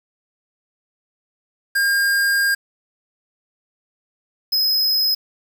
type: tone pair in turn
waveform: square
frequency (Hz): 1611 / 5090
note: G6 / D#8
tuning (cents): +47 / +39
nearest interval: octave + minor sixth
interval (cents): 1992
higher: second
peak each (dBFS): -16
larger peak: neither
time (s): 1.75-2.55 / 4.52-5.15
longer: first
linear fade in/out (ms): 10
effects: 7-bit